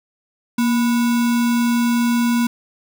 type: tone with sample-and-hold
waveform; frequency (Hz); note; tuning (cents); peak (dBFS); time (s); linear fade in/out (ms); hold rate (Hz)
sine; 236.1; A#3; +22; -14; 0.58-2.47; 5; 1225
effects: none